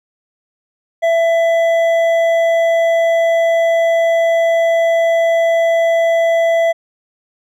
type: tone with hard clipping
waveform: sine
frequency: 666 Hz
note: E5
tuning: 18 cents sharp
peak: -12 dBFS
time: 1.02-6.73 s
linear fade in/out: 20 ms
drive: 7 dB
effects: none